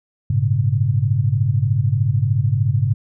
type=tone cluster; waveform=sine; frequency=100.9 / 114.3 / 137.6 Hz; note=G#2 / A#2 / C#3; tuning=-49 / -34 / -12 cents; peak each=-19 dBFS; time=0.3-2.94 s; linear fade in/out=5 ms; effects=none